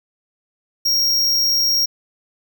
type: tone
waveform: square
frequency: 5588 Hz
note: F8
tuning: in tune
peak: -15 dBFS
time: 0.85-1.86 s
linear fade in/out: 10 ms
effects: none